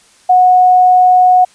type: tone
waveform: sine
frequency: 732 Hz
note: F#5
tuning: 19 cents flat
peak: -4 dBFS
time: 0.29-1.45 s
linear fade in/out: 10 ms
effects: white hiss -47 dBFS RMS until 1.54 s + resampled to 22050 Hz